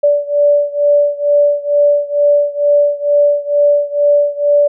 sine beating tone pair, 580 / 582.2 Hz, D5 / D5, -22 / -15 cents, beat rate 2.2 Hz, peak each -11 / -13 dBFS, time 0.03-4.68 s, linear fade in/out 10 ms, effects none

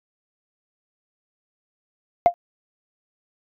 sine tone with exponential decay, 697 Hz, F5, 4 cents flat, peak -4 dBFS, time 2.26-2.34 s, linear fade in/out 0 ms, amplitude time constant 16 ms, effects tanh soft clip ceiling -6 dBFS

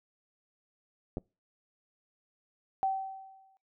clicks, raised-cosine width 2 ms, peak -21 / -28 dBFS, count 2, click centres 1.171 / 1.182 s
sine tone with exponential decay, 770 Hz, G5, 31 cents flat, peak -24 dBFS, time 2.83-3.57 s, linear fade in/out 0 ms, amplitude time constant 160 ms
effects noise-tail reverb RT60 0.3 s tail -26 dB re dry

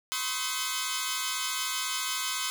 10% pulse tone cluster, 1018 / 1086 / 1271 / 1530 / 3530 Hz, C6 / C#6 / D#6 / G6 / A7, -48 / -36 / +36 / -42 / +5 cents, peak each -28 dBFS, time 0.12-2.5 s, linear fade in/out 0 ms, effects none

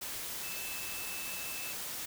sine tone in noise, 2626 Hz, E7, 7 cents flat, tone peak -44 dBFS, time 0.43-1.73 s, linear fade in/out 10 ms, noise white, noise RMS -40 dBFS, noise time 0.01-2.06 s, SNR -7 dB, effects none

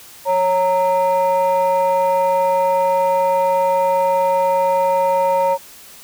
sine tone pair together, 550 / 925 Hz, C#5 / A#5, -14 / -14 cents, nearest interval major sixth, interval 900 cents, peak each -14 dBFS, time 0.25-5.58 s, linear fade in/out 50 ms, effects tanh soft clip ceiling -10 dBFS + white hiss -41 dBFS RMS until 6.03 s

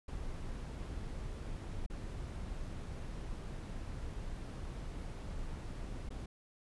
brown noise with dropouts, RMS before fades -42 dBFS, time 0.08-6.26 s, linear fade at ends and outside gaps 5 ms, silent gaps 1.863-1.899 / 6.091-6.104 s, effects resampled to 24000 Hz

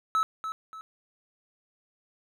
triangle tone with echo, 1301 Hz, E6, 23 cents flat, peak -20 dBFS, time 0.15-0.23 s, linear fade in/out 0 ms, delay 290 ms, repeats 2, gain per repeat -9 dB, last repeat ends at 0.81 s, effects none

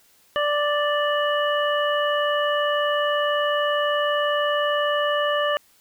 harmonic tone, 587.3 Hz, D5, in tune, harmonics 1 / 2 / 3 / 5, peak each -22 / -25 / -27 / -29 dBFS, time 0.36-5.57 s, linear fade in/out 0 ms, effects white hiss -58 dBFS RMS until 5.8 s

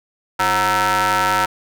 sawtooth ring-modulated tone, 197.2 Hz, G3, 11 cents sharp, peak -8 dBFS, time 0.39-1.46 s, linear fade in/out 10 ms, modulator 1130 Hz, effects none

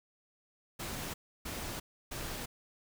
pink noise bursts, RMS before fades -40 dBFS, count 3, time 0.79-2.46 s, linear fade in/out 10 ms, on 350 ms, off 310 ms, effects none

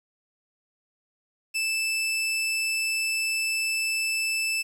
sawtooth tone, 2637 Hz, E7, in tune, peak -21 dBFS, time 1.54-4.63 s, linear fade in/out 20 ms, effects low-pass 12000 Hz 12 dB/octave + 9-bit

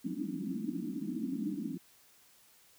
white band-pass noise, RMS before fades -37 dBFS, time 0.04-1.78 s, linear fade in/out 10 ms, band 170 to 320 Hz, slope 96 dB/octave, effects white hiss -63 dBFS RMS until 2.78 s

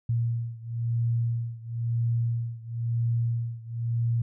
sine beating tone pair, 116.54 / 117.53 Hz, A#2 / A#2, 0 / +15 cents, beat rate 0.99 Hz, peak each -27 / -29 dBFS, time 0.09-4.22 s, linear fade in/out 5 ms, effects none

